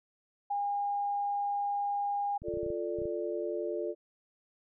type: tone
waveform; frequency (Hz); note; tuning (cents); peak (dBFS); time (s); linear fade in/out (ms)
sine; 811; G#5; -41; -29; 0.5-2.38; 10
type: clicks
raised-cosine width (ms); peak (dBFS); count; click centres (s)
5; -33; 10; 2.42 / 2.484 / 2.539 / 2.572 / 2.632 / 2.664 / 2.703 / 2.987 / 3.018 / 3.055
type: chord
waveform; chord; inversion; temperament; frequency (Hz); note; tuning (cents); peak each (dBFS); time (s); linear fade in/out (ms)
sine; D minor; first; equal; 349.2 / 440 / 587.3; F4 / A4 / D5; 0 / 0 / 0; -35 / -36 / -37; 2.43-3.95; 50
effects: none